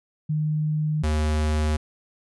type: tone pair in turn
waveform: sine / square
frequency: 153.1 / 76.55 Hz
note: D#3 / D#2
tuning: -28 / -28 cents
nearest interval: octave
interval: 1200 cents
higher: first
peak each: -21 dBFS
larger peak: neither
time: 0.29-1.03 / 1.03-1.77 s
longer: neither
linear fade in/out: 10 ms
effects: resampled to 24000 Hz